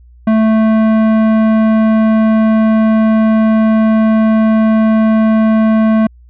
sine tone with tanh clipping, 220 Hz, A3, in tune, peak -9 dBFS, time 0.27-6.07 s, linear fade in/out 5 ms, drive 15 dB, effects added 60 Hz sine -38 dBFS peak until 6.29 s

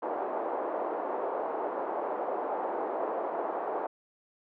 white band-pass noise, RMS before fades -33 dBFS, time 0.02-3.87 s, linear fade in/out 10 ms, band 360 to 890 Hz, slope 24 dB/octave, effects none

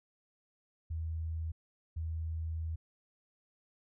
sine tone bursts at uneven times, 80.8 Hz, E2, 34 cents flat, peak -34 dBFS, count 2, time 0.9-1.52 / 1.96-2.76 s, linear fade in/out 10 ms, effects none

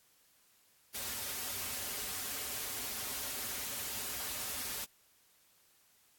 white noise with comb filter, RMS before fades -39 dBFS, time 0.94-4.85 s, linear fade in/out 10 ms, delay 6 ms, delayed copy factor -0.65, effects white hiss -68 dBFS RMS until 6.18 s + AAC 64 kbps

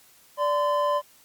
triangle tone pair together, 584.8 / 1027 Hz, D5 / C6, -7 / -33 cents, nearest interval minor seventh, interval 974 cents, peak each -22 / -22 dBFS, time 0.37-1.02 s, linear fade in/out 50 ms, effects white hiss -56 dBFS RMS until 1.24 s + Opus 48 kbps

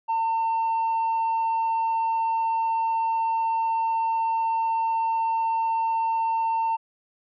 sine tone with tanh clipping, 904 Hz, A5, 47 cents sharp, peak -22 dBFS, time 0.08-6.77 s, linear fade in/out 20 ms, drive 1 dB, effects none

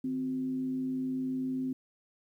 sine tone with frequency modulation, 259.6 Hz, C4, 13 cents flat, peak -30 dBFS, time 0.04-1.73 s, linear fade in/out 5 ms, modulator 107 Hz, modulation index 0.26, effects 11-bit

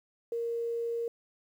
sine tone with quantisation, 466.2 Hz, A#4, in tune, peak -30 dBFS, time 0.32-1.08 s, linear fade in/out 2 ms, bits 10, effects none

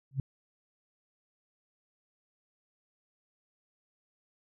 sine tone with exponential growth, 134.9 Hz, C#3, 47 cents flat, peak -23 dBFS, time 0.11-0.2 s, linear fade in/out 2 ms, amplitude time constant 18 ms, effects none

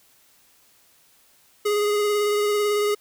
square tone with vibrato, 415.3 Hz, G#4, in tune, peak -20 dBFS, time 1.65-2.95 s, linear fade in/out 10 ms, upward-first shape sine, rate 18 Hz, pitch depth 18 cents each way, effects white hiss -58 dBFS RMS until 3 s

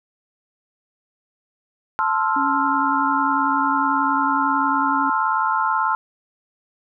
sine chord, F major seventh, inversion first, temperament equal, 880 / 1046.5 / 1318.5 / 1396.9 Hz, A5 / C6 / E6 / F6, 0 / 0 / 0 / 0 cents, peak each -22 / -22 / -24 / -24 dBFS, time 1.99-5.95 s, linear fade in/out 0 ms
sine tone with vibrato, 277.2 Hz, C#4, in tune, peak -24 dBFS, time 2.36-5.1 s, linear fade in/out 5 ms, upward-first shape triangle, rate 11 Hz, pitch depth 23 cents each way
effects none

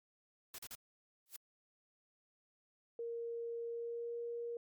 white noise bursts, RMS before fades -48 dBFS, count 3, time 0.54-0.752 s, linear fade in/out 2 ms, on 44 ms, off 40 ms
blue noise with exponential growth, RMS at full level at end -43 dBFS, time 1.26-1.36 s, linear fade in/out 0 ms, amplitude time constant 21 ms
sine tone with pitch glide, 466.4 to 471 Hz, A#4 to A#4, +1 to +18 cents, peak -39 dBFS, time 2.99-4.57 s, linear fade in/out 2 ms, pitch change +17 cents, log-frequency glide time 3.67-4.17 s
effects MP3 96 kbps

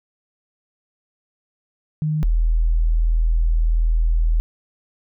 sine tone pair in turn, 153.7 / 40.71 Hz, D#3 / E1, -21 / -21 cents, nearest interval octave + major seventh, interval 2300 cents, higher first, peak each -18 / -14 dBFS, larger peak second, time 2.02-2.23 / 2.23-4.4 s, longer second, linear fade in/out 0 ms, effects none

